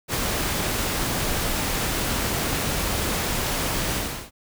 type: noise with ADSR envelope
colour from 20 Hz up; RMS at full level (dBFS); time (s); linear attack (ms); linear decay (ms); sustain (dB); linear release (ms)
pink; -23; 0.08-4.31; 60; 16; -2; 360
effects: none